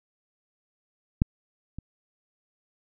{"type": "clicks", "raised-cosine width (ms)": 5, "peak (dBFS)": [-7, -24], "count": 2, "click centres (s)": [1.219, 1.786], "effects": []}